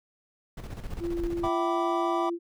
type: noise with tremolo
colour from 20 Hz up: brown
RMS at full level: -34 dBFS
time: 0.57-1.49 s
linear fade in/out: 5 ms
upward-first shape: square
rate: 15 Hz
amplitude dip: 60%
type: tone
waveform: sine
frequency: 342.1 Hz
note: F4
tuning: 36 cents flat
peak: -28 dBFS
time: 0.99-2.39 s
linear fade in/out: 50 ms
type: chord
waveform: triangle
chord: E minor seventh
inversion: none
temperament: equal with one note detuned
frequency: 659.3 / 767 / 987.8 / 1174.7 Hz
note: E5 / G5 / B5 / D6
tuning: 0 / -38 / 0 / 0 cents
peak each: -30 dBFS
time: 1.43-2.3 s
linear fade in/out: 10 ms
effects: none